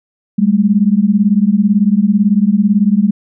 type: beating tone pair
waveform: sine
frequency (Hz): 196 / 214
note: G3 / A3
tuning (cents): 0 / -48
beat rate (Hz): 18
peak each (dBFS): -11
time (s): 0.38-3.11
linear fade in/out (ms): 10
effects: none